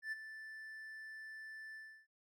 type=tone with ADSR envelope; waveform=triangle; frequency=1760 Hz; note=A6; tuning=in tune; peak=-35 dBFS; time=0.02-2.07 s; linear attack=100 ms; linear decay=23 ms; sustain=-11 dB; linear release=320 ms; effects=none